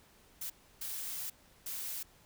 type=noise bursts at uneven times; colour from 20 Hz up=blue; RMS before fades=-40 dBFS; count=3; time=0.41-0.5 / 0.81-1.3 / 1.66-2.03 s; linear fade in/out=5 ms; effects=pink hiss -63 dBFS RMS until 2.25 s